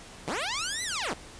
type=linear two-way sweep; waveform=10% pulse; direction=up then down; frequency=101.6 to 2047 to 101.6 Hz; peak=-21 dBFS; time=0.27-1.14 s; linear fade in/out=10 ms; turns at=0.83 s; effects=pink hiss -47 dBFS RMS until 1.39 s + resampled to 22050 Hz